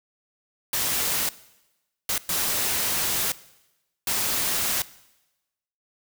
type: noise bursts at uneven times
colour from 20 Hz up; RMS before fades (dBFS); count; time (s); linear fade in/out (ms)
white; -25; 4; 0.73-1.29 / 2.09-2.18 / 2.29-3.32 / 4.07-4.82; 2
effects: noise-tail reverb RT60 1.0 s tail -19 dB re dry